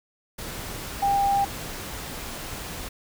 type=tone in noise; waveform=sine; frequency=797 Hz; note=G5; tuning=28 cents sharp; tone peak=-19 dBFS; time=1.02-1.45 s; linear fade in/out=10 ms; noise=pink; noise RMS=-35 dBFS; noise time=0.38-2.89 s; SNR=+13 dB; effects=none